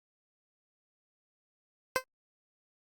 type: tone with exponential decay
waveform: 15% pulse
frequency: 517 Hz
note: C5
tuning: 21 cents flat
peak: -15 dBFS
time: 1.96-2.04 s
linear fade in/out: 0 ms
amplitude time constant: 17 ms
effects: Opus 48 kbps